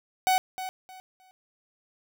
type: tone with echo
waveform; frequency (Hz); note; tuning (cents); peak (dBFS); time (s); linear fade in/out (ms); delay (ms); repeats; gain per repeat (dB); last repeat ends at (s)
45% pulse; 749; F#5; +21; -20; 0.27-0.38; 0; 310; 3; -12; 1.31
effects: none